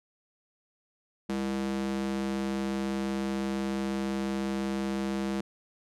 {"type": "tone with high-pass filter", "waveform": "square", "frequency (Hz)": 67.1, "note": "C2", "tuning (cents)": 44, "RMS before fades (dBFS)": -31, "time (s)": [1.29, 5.41], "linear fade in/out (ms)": 5, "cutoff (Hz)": 240, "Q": 3.3, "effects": ["low-pass 9000 Hz 12 dB/octave"]}